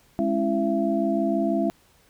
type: tone cluster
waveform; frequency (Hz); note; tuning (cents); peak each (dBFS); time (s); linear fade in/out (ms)
sine; 207.5 / 273.7 / 333.8 / 673; G#3 / C#4 / E4 / E5; -1 / -22 / +22 / +36; -26; 0.19-1.7; 0
effects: pink hiss -59 dBFS RMS until 2.09 s